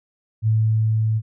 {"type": "tone with level ramp", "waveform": "sine", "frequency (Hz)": 110, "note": "A2", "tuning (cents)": 0, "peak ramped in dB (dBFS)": [-14, -17], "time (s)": [0.42, 1.22], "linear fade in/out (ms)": 50, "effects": []}